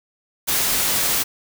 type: noise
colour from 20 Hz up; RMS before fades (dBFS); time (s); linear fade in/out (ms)
white; -20; 0.47-1.24; 20
effects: none